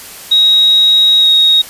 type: tone with pitch glide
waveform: sine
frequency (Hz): 3796 to 3763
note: A#7 to A#7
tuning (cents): +31 to +16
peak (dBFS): -5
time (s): 0.31-1.62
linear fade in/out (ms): 10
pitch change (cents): -15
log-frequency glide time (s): 1.19-1.27
effects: white hiss -31 dBFS RMS until 1.69 s + resampled to 32000 Hz